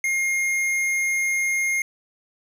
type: tone with tanh clipping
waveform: triangle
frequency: 2133 Hz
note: C7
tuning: 33 cents sharp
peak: -22 dBFS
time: 0.04-1.82 s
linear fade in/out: 2 ms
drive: 18 dB
effects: none